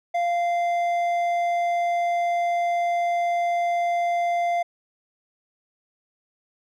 sine tone with hard clipping, 694 Hz, F5, 11 cents flat, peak -22 dBFS, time 0.14-4.63 s, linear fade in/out 10 ms, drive 6 dB, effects none

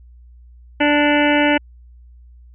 harmonic tone with a mistuned harmonic, 293.7 Hz, D4, in tune, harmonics 1 / 2 / 3 / 5 / 6 / 7 / 8 / 9 / 10, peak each -16 / -19 / -21 / -23 / -24 / -24 / -25 / -26 / -26 dBFS, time 0.8-1.58 s, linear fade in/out 10 ms, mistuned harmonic 8, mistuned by -33 cents, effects added 60 Hz sine -41 dBFS peak until 2.54 s

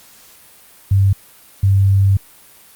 sine tone bursts at uneven times, 97.8 Hz, G2, 4 cents flat, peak -9 dBFS, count 2, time 0.91-1.13 / 1.63-2.17 s, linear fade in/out 5 ms, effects white hiss -45 dBFS RMS until 2.75 s + Opus 48 kbps

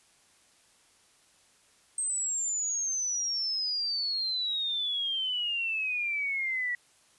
sine exponential sweep, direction down, 8372 to 1931 Hz, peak -28 dBFS, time 1.98-6.75 s, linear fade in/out 2 ms, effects white hiss -63 dBFS RMS until 7.18 s + resampled to 24000 Hz

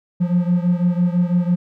triangle beating tone pair, 174.61 / 180.61 Hz, F3 / F#3, 0 / -42 cents, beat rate 6 Hz, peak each -14 / -17 dBFS, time 0.2-1.56 s, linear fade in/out 20 ms, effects tanh soft clip ceiling -6 dBFS

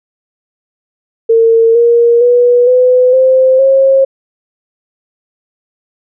sine tone with pitch steps, 455.2 / 470.7 / 486.7 / 503.3 / 520.5 / 538.2 Hz, A#4 / A#4 / B4 / B4 / C5 / C5, -41 / +17 / -25 / +33 / -9 / +49 cents, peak -4 dBFS, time 1.29-4.05 s, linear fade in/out 10 ms, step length 460 ms, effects none

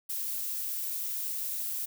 violet noise, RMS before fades -34 dBFS, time 0.09-1.86 s, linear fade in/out 10 ms, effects none

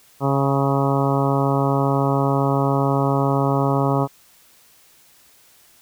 harmonic tone with a mistuned harmonic, 137.9 Hz, C#3, 9 cents flat, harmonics 1 / 2 / 3 / 4 / 5 / 6 / 7 / 8 / 9, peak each -20 / -23 / -25 / -26 / -27 / -28 / -28 / -29 / -30 dBFS, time 0.2-4.08 s, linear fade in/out 50 ms, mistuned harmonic 9, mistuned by +20 cents, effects white hiss -53 dBFS RMS until 5.81 s

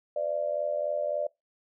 sine tone with amplitude modulation, 591 Hz, D5, 11 cents sharp, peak -23 dBFS, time 0.16-1.27 s, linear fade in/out 5 ms, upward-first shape sine, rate 83.6 Hz, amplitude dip 80%, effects noise-tail reverb RT60 0.2 s tail -24 dB re dry

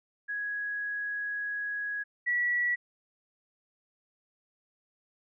sine tone pair in turn, 1665 / 1940.5 Hz, G#6 / B6, +4 / -31 cents, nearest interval minor third, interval 265 cents, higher second, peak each -31 / -25 dBFS, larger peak second, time 0.28-2.04 / 2.26-2.76 s, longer first, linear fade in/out 20 ms, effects none

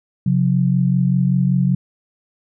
sine tone pair together, 135 / 180.2 Hz, C#3 / F#3, -45 / -45 cents, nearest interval perfect fourth, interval 500 cents, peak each -16 dBFS, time 0.26-1.75 s, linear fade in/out 5 ms, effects none

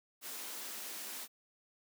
white high-pass noise, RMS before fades -44 dBFS, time 0.21-1.28 s, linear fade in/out 50 ms, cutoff 200 Hz, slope 48 dB/octave, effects none

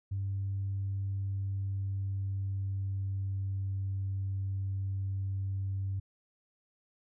sine tone with pitch glide, 98 to 96.99 Hz, G2 to G2, 0 to -18 cents, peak -30 dBFS, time 0.11-6 s, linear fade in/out 10 ms, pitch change -18 cents, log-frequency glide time 1.04-3.89 s, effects tanh soft clip ceiling -27 dBFS

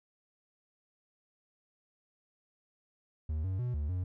triangle tone with pitch steps, 77.4 / 94.3 / 123.2 / 73.7 / 91.2 Hz, D#2 / F#2 / B2 / D2 / F#2, -9 / +33 / -4 / +7 / -24 cents, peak -29 dBFS, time 3.29-4.04 s, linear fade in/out 5 ms, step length 150 ms, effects none

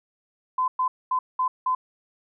sine tone bursts at uneven times, 1021 Hz, C6, 43 cents flat, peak -20 dBFS, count 5, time 0.58-0.68 / 0.79-0.88 / 1.11-1.19 / 1.39-1.48 / 1.66-1.75 s, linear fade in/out 5 ms, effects none

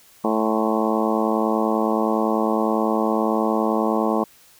harmonic tone with a mistuned harmonic, 109.8 Hz, A2, 3 cents flat, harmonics 2 / 3 / 4 / 5 / 6 / 7 / 8 / 9 / 10, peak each -23 / -25 / -26 / -27 / -28 / -28 / -29 / -30 / -30 dBFS, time 0.24-4.24 s, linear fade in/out 5 ms, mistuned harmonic 9, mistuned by +55 cents, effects white hiss -52 dBFS RMS until 4.59 s

